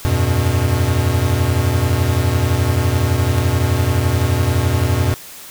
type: tone cluster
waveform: square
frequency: 84.3 / 96 / 122.4 Hz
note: E2 / G2 / B2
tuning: +39 / -36 / -15 cents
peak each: -19 dBFS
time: 0.05-5.14 s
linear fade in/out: 0 ms
effects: white hiss -36 dBFS RMS until 5.5 s